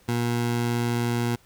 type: tone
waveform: 20% pulse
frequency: 119.1 Hz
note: A#2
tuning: 38 cents sharp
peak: -18 dBFS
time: 0.08-1.36 s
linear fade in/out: 10 ms
effects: pink hiss -58 dBFS RMS until 1.45 s